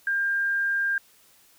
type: tone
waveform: sine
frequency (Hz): 1600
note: G6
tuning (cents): +35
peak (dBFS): -22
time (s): 0.07-0.98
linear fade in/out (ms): 2
effects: white hiss -58 dBFS RMS until 1.58 s